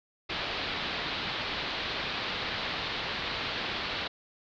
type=low-pass noise; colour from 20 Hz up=white; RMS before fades=-34 dBFS; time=0.29-4.08 s; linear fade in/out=10 ms; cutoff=4300 Hz; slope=48 dB/octave; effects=none